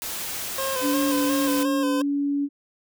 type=noise; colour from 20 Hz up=white; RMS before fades=-31 dBFS; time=0.02-1.63 s; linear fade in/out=0 ms
type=tone with vibrato; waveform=25% pulse; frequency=523.3 Hz; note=C5; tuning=in tune; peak=-22 dBFS; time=0.58-2.02 s; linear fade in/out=5 ms; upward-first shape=square; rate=2.8 Hz; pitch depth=42 cents each way
type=tone with pitch glide; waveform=sine; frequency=286.5 to 284 Hz; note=D4 to C#4; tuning=-43 to +42 cents; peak=-21 dBFS; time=0.81-2.49 s; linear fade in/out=50 ms; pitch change=-15 cents; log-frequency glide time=1.22-1.36 s
effects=none